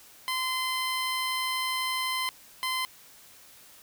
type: tone bursts at uneven times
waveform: 15% pulse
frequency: 1032 Hz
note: C6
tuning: 24 cents flat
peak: -21 dBFS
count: 2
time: 0.28-2.29 / 2.63-2.85 s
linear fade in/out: 0 ms
effects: white hiss -53 dBFS RMS until 3.82 s